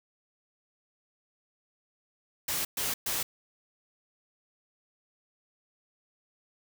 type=noise bursts; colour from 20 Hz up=white; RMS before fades=-31 dBFS; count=3; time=2.48-3.23 s; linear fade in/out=5 ms; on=170 ms; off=120 ms; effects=none